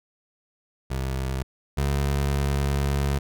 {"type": "tone pair in turn", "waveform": "25% pulse", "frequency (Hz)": [65.9, 69.9], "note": ["C2", "C#2"], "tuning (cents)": [13, 15], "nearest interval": "minor second", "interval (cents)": 102, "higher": "second", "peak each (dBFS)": [-22, -18], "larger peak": "second", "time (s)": [[0.9, 1.43], [1.77, 3.19]], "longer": "second", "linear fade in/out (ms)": 10, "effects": []}